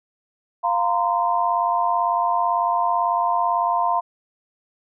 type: chord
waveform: sine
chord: F suspended fourth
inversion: none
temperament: equal with one note detuned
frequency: 698.5 / 932.3 / 1030.3 Hz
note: F5 / Bb5 / C6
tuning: 0 / 0 / -27 cents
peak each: -22 dBFS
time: 0.63-4.01 s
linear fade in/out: 20 ms
effects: none